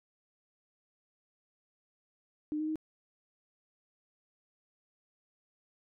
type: tone with pitch steps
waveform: sine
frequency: 302.6 / 309.6 / 312.8 Hz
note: D#4 / D#4 / D#4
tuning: -48 / -9 / +9 cents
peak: -31 dBFS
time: 2.52-2.757 s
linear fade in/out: 0 ms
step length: 79 ms
effects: none